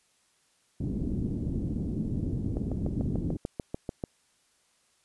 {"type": "low-pass noise", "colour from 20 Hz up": "white", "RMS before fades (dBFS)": -31, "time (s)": [0.8, 3.37], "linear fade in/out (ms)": 5, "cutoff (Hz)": 270, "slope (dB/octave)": 24}
{"type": "click train", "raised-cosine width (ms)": 2, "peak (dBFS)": -18, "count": 11, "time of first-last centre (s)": [2.57, 4.038], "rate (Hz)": 6.81}
{"effects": ["white hiss -68 dBFS RMS until 5.04 s", "resampled to 24000 Hz"]}